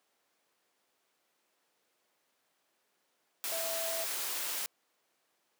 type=tone in noise; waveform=sine; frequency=659.3 Hz; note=E5; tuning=in tune; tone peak=-37 dBFS; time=3.52-4.04 s; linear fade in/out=0 ms; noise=white; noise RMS=-36 dBFS; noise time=3.44-4.66 s; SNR=-4 dB; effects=pink hiss -75 dBFS RMS until 5.59 s + high-pass 400 Hz 12 dB/octave